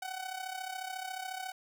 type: tone with amplitude modulation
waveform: sawtooth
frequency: 750 Hz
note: F#5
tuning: 23 cents sharp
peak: -31 dBFS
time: 0.02-1.52 s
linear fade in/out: 5 ms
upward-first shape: sine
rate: 34.1 Hz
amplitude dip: 70%
effects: none